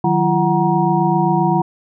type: tone cluster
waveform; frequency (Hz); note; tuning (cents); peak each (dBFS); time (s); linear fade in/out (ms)
sine; 155.2 / 182.8 / 340.8 / 743 / 945; D#3 / F#3 / F4 / F#5 / A#5; -4 / -21 / -42 / +7 / +23; -19; 0.04-1.62; 5
effects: none